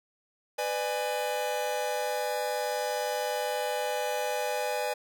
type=chord; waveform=45% pulse; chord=G# diminished; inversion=first; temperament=just; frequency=498.4 / 598 / 830.6 Hz; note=B4 / D5 / G#5; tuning=+16 / +31 / 0 cents; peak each=-33 dBFS; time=0.58-4.94 s; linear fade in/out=10 ms; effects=none